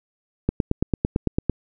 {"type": "click train", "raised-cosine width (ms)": 3, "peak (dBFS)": -6, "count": 10, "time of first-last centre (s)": [0.49, 1.497], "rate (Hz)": 8.94, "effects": []}